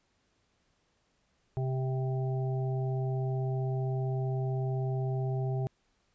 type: harmonic tone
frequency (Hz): 130.81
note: C3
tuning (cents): 0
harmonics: 1 / 3 / 5 / 6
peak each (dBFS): -29 / -38 / -43 / -44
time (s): 1.57-5.67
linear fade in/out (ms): 0
effects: pink hiss -73 dBFS RMS until 6.14 s + resampled to 16000 Hz